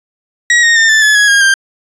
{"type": "tone with pitch steps", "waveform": "40% pulse", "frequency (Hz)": [1907, 1857, 1808.3, 1760.9, 1714.7, 1669.8, 1626, 1583.3], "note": ["A#6", "A#6", "A6", "A6", "A6", "G#6", "G#6", "G6"], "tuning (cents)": [39, -7, 47, 1, -45, 9, -37, 17], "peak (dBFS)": -5, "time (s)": [0.5, 1.54], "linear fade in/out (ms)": 2, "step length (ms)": 130, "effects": ["resampled to 22050 Hz"]}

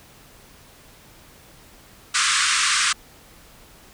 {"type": "band-pass noise", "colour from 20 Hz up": "pink", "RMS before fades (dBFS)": -20, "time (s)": [2.14, 2.93], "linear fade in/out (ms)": 10, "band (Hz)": [1100, 9400], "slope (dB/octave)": 96, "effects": ["pink hiss -49 dBFS RMS until 3.93 s"]}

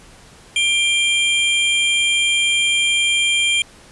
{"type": "tone pair together", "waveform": "square", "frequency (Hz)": [2377, 3186], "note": ["D7", "G7"], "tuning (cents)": [20, 27], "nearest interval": "perfect fourth", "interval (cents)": 507, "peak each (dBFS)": -18, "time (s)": [0.56, 3.62], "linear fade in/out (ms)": 2, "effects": ["pink hiss -45 dBFS RMS until 3.91 s", "resampled to 24000 Hz"]}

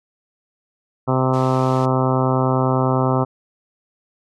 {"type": "harmonic tone", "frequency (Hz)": 130, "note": "C3", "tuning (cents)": -11, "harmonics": [1, 2, 3, 4, 5, 6, 7, 8, 9, 10], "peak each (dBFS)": [-19, -22, -24, -25, -26, -27, -27, -28, -29, -29], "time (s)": [1.07, 3.25], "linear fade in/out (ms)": 20}
{"type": "noise", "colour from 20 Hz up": "white", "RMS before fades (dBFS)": -35, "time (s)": [1.33, 1.86], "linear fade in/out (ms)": 10}
{"effects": ["low-pass 5000 Hz 12 dB/octave"]}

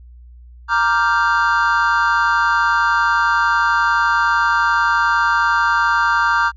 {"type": "chord", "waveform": "triangle", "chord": "G minor seventh", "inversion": "first", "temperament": "equal", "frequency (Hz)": [932.3, 1174.7, 1396.9, 1568], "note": ["Bb5", "D6", "F6", "G6"], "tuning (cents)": [0, 0, 0, 0], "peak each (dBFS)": -17, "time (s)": [0.68, 6.52], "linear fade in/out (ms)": 50, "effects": ["added 60 Hz sine -38 dBFS peak until 6.56 s", "resampled to 16000 Hz"]}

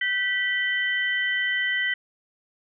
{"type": "tone cluster", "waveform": "sine", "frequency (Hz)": [1537, 1962, 3069], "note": ["G6", "B6", "G7"], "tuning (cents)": [-35, -12, -37], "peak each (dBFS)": [-31, -23, -31], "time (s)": [0.01, 1.94], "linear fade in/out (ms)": 5, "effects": []}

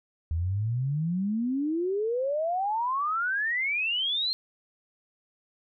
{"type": "exponential sweep", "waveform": "sine", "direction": "up", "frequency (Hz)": [78.2, 4234], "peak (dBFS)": -25, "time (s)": [0.31, 4.33], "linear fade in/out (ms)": 0, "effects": []}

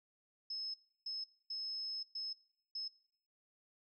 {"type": "tone bursts at uneven times", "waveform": "sine", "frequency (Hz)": 5190, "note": "E8", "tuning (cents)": -28, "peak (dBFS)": -39, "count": 5, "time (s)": [[0.5, 0.74], [1.06, 1.24], [1.5, 2.03], [2.15, 2.33], [2.75, 2.88]], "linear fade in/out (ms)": 5, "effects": ["noise-tail reverb RT60 0.6 s tail -19 dB re dry"]}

